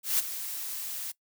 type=noise with ADSR envelope; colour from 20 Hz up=blue; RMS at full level=-24 dBFS; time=0.03-1.12 s; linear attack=160 ms; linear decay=17 ms; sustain=-12 dB; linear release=11 ms; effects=noise-tail reverb RT60 0.1 s tail -20 dB re dry